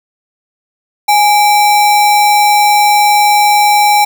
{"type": "tone with sample-and-hold", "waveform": "sine", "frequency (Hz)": 830.6, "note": "G#5", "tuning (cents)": 0, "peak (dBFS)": -5, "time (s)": [1.08, 4.05], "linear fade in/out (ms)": 10, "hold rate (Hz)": 3150, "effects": []}